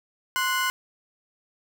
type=tone pair together; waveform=30% pulse; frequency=1043.7 / 1476 Hz; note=C6 / F#6; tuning=-5 / -5 cents; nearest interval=tritone; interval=600 cents; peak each=-23 dBFS; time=0.36-0.7 s; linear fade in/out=0 ms; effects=none